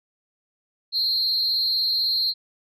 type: tone with amplitude modulation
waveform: sine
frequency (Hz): 4194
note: C8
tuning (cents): +3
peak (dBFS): -14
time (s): 0.92-2.34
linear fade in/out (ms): 50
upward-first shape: sine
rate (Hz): 244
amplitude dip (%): 85
effects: tanh soft clip ceiling -16 dBFS